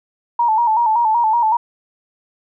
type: tone with vibrato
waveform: sine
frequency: 909 Hz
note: A#5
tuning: 44 cents flat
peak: -12 dBFS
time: 0.39-1.57 s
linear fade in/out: 5 ms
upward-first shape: square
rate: 5.3 Hz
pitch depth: 71 cents each way
effects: none